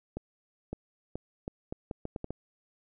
accelerating click train, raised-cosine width 2 ms, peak -22 dBFS, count 10, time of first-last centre 0.17-2.306 s, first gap 560 ms, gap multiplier 0.76, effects none

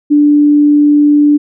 sine tone, 293.7 Hz, D4, in tune, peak -4 dBFS, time 0.1-1.38 s, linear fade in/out 20 ms, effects none

